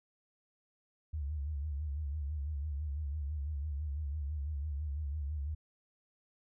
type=tone with vibrato; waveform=sine; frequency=73.42 Hz; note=D2; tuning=in tune; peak=-34 dBFS; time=1.13-5.55 s; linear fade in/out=10 ms; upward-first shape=sine; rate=6 Hz; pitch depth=110 cents each way; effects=none